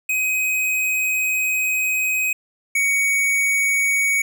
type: tone pair in turn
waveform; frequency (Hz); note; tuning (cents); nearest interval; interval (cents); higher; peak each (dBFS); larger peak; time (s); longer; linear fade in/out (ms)
square; 2521 / 2241; D#7 / C#7; +22 / +18; major second; 204; first; -19 / -17; second; 0.09-2.33 / 2.75-4.22; first; 5
effects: none